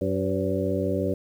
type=harmonic tone with a mistuned harmonic; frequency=95 Hz; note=F#2; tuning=46 cents sharp; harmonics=1 / 2 / 3 / 4 / 5 / 6; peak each=-30 / -30 / -30 / -30 / -30 / -30 dBFS; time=0.01-1.14 s; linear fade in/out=5 ms; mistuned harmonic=5; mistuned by=+73 cents; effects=9-bit